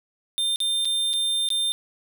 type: tone with dropouts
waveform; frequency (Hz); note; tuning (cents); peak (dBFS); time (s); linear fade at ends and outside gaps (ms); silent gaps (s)
square; 3600; A7; +39; -22; 0.38-1.72; 0; 0.559-0.603 / 0.848-0.854 / 1.132-1.137 / 1.488-1.503
effects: none